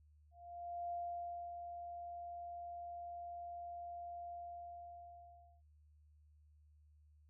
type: tone with ADSR envelope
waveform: sine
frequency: 696 Hz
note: F5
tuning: 6 cents flat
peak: -39 dBFS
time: 0.31-5.62 s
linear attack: 600 ms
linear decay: 610 ms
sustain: -6 dB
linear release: 1300 ms
effects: added 75 Hz sine -64 dBFS peak until 7.29 s